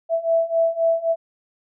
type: beating tone pair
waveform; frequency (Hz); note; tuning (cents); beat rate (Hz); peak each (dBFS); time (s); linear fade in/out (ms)
sine; 659 / 662.8; E5 / E5; -1 / +9; 3.8; -21 / -19; 0.09-1.16; 50
effects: none